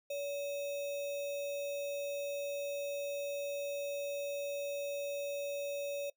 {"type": "tone with sample-and-hold", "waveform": "sine", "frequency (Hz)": 569, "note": "C#5", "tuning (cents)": 45, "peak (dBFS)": -35, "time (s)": [0.1, 6.1], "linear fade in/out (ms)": 5, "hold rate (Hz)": 3150, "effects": ["noise-tail reverb RT60 0.1 s tail -21 dB re dry"]}